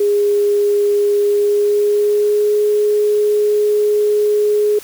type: tone with pitch glide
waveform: sine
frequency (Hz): 410.1 to 418.5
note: G#4 to G#4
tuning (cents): -22 to +13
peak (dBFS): -11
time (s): 0-4.79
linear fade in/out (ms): 5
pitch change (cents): +35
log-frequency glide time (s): 1.27-2.58
effects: white hiss -37 dBFS RMS until 4.83 s